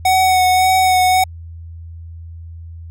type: tone with vibrato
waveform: square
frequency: 744 Hz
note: F#5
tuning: 9 cents sharp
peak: -11 dBFS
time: 0.05-1.24 s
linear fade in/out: 5 ms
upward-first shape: sine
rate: 1.8 Hz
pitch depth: 19 cents each way
effects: added 83 Hz sine -30 dBFS peak until 2.9 s